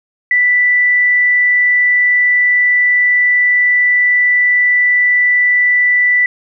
sine tone, 1975.5 Hz, B6, in tune, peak -8 dBFS, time 0.31-6.26 s, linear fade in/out 2 ms, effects none

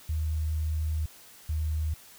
sine tone pair in turn, 78 / 77.65 Hz, D#2 / D#2, +5 / -3 cents, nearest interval unison, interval 8 cents, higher first, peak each -26 dBFS, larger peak neither, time 0.09-1.06 / 1.49-1.94 s, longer first, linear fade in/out 5 ms, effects white hiss -52 dBFS RMS until 2.18 s

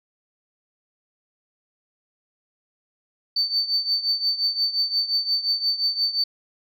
sine tone with tremolo, 4551 Hz, C#8, 45 cents sharp, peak -16 dBFS, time 3.36-6.24 s, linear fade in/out 5 ms, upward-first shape triangle, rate 5.7 Hz, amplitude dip 85%, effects tanh soft clip ceiling -13 dBFS

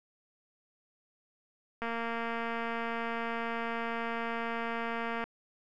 click train, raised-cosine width 0.5 ms, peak -21 dBFS, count 791, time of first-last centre 1.82-5.24 s, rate 231 Hz, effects none

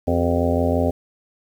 harmonic tone with a mistuned harmonic, 86 Hz, F2, 26 cents flat, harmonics 1 / 2 / 3 / 4 / 5 / 6 / 7 / 8 / 9, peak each -22 / -30 / -22 / -31 / -26 / -26 / -24 / -31 / -30 dBFS, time 0.07-0.91 s, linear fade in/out 10 ms, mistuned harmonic 4, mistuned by +120 cents, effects 8-bit

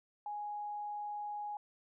sine tone, 830.6 Hz, G#5, in tune, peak -38 dBFS, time 0.26-1.57 s, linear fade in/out 2 ms, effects none

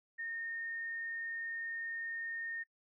sine tone, 1835 Hz, A#6, 28 cents flat, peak -38 dBFS, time 0.18-2.64 s, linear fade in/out 20 ms, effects noise-tail reverb RT60 0.1 s tail -22 dB re dry

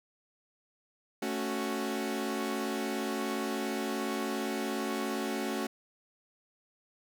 sawtooth chord, F# minor, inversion first, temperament equal, 220 / 277.2 / 370 Hz, A3 / C#4 / F#4, 0 / 0 / 0 cents, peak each -32 dBFS, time 1.22-5.67 s, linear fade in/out 5 ms, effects none

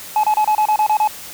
sine tone bursts, 853 Hz, G#5, 46 cents sharp, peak -9 dBFS, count 9, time 0.16-1.075 s, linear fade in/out 2 ms, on 75 ms, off 30 ms, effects tanh soft clip ceiling -11 dBFS + white hiss -34 dBFS RMS until 1.33 s

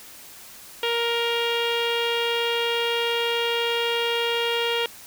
sawtooth tone with low-pass filter, 468.4 Hz, A#4, 8 cents sharp, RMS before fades -24 dBFS, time 0.83-4.86 s, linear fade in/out 2 ms, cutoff 3100 Hz, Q 5.3, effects white hiss -44 dBFS RMS until 5.06 s

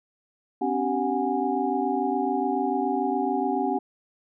sine tone cluster, 257.6 / 284.6 / 384.6 / 734 / 824 Hz, C4 / C#4 / G4 / F#5 / G#5, -27 / +46 / -33 / -14 / -14 cents, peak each -29 dBFS, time 0.61-3.79 s, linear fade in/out 10 ms, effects none

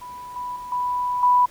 sine tone with level steps, 987.8 Hz, B5, in tune, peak -34 / -27 / -32 / -21 / -13 dBFS, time 0.01-1.46 s, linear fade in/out 10 ms, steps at 0.36 / 0.56 / 0.72 / 1.23 s, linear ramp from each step 2 ms, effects pink hiss -49 dBFS RMS until 1.5 s

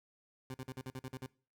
20% pulse tone bursts, 130 Hz, C3, 11 cents flat, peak -36 dBFS, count 9, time 0.5-1.261 s, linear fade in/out 2 ms, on 41 ms, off 49 ms, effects noise-tail reverb RT60 0.4 s tail -22 dB re dry

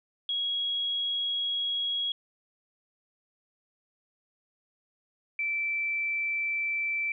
sine tone pair in turn, 3313 / 2330 Hz, G#7 / D7, -5 / -14 cents, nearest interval tritone, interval 609 cents, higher first, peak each -27 dBFS, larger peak neither, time 0.29-2.12 / 5.39-7.12 s, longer first, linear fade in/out 2 ms, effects none

